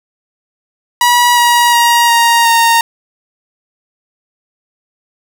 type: tone with pitch steps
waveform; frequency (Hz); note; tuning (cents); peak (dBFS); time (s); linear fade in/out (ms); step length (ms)
sawtooth; 968 / 956.9 / 945.9 / 935 / 924.3; B5 / A#5 / A#5 / A#5 / A#5; -35 / +45 / +25 / +5 / -15; -3; 1.01-2.81; 2; 360
effects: none